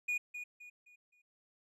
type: tone with echo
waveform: triangle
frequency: 2452 Hz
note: D#7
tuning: 26 cents flat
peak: -30 dBFS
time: 0.08-0.18 s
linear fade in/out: 10 ms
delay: 260 ms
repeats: 4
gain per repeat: -9 dB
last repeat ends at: 1.22 s
effects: resampled to 32000 Hz